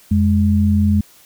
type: tone pair together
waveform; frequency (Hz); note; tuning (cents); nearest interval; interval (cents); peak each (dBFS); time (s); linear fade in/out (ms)
sine; 87.17 / 207.7; F2 / G#3; -3 / 0; octave + minor third; 1503; -14; 0.11-1.01; 5
effects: white hiss -48 dBFS RMS until 1.25 s